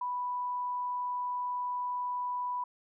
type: tone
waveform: sine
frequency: 987.8 Hz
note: B5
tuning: in tune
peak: -31 dBFS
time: 0.01-2.64 s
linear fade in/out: 5 ms
effects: none